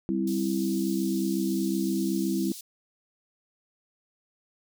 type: chord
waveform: sine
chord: C major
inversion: second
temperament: equal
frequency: 196 / 261.6 / 329.6 Hz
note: G3 / C4 / E4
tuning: 0 / 0 / 0 cents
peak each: -28 / -31 / -28 dBFS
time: 0.09-2.52 s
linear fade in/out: 0 ms
type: high-pass noise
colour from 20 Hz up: pink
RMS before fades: -42 dBFS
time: 0.27-2.61 s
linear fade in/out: 5 ms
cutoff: 4100 Hz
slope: 24 dB/octave
effects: none